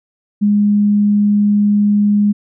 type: tone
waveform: sine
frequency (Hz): 206.2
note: G#3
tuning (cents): -12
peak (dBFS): -9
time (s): 0.41-2.33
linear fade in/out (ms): 20
effects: none

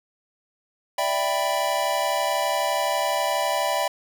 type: chord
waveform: square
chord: E minor seventh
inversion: third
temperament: equal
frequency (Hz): 587.3 / 659.3 / 784 / 987.8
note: D5 / E5 / G5 / B5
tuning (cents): 0 / 0 / 0 / 0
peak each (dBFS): -28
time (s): 0.98-3.88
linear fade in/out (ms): 5
effects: none

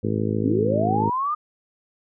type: harmonic tone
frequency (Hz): 53.5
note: A1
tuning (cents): -48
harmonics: 2 / 3 / 4 / 5 / 6 / 7 / 8 / 9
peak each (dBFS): -26 / -31 / -26 / -31 / -30 / -31 / -30 / -33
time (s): 0.03-1.1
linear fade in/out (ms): 10
type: linear sweep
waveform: sine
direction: up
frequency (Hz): 236 to 1238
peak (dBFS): -21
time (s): 0.44-1.35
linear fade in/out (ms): 10
effects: none

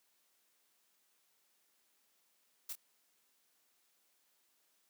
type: noise with echo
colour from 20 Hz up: blue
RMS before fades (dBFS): -42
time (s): 2.69-2.73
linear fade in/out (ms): 5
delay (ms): 25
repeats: 1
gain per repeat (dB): -8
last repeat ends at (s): 2.755
effects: white hiss -75 dBFS RMS until 4.89 s + high-pass 200 Hz 12 dB/octave

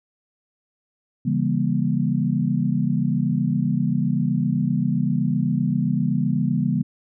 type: chord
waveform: sine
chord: C# diminished seventh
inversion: none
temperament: just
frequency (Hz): 138.59 / 166.31 / 199.57 / 239.5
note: C#3 / E3 / G3 / Bb3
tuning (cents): 0 / +16 / +31 / +47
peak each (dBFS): -24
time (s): 1.25-6.83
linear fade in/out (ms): 10
effects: none

